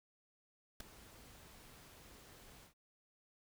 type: noise with ADSR envelope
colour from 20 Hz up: pink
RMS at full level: -41 dBFS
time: 0.8-2.74 s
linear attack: 5 ms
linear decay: 5 ms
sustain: -18 dB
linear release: 110 ms
effects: none